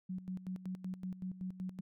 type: tone with tremolo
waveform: sine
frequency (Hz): 185.1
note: F#3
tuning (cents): +1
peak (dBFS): -37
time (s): 0.09-1.81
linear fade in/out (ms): 10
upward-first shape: square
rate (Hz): 5.3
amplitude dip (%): 75
effects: none